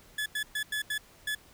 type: tone bursts at uneven times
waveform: 30% pulse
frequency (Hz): 1714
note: A6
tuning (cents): -46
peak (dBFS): -27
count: 6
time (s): 0.18-0.26 / 0.35-0.43 / 0.55-0.63 / 0.72-0.82 / 0.9-0.98 / 1.27-1.35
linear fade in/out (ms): 5
effects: pink hiss -57 dBFS RMS until 1.53 s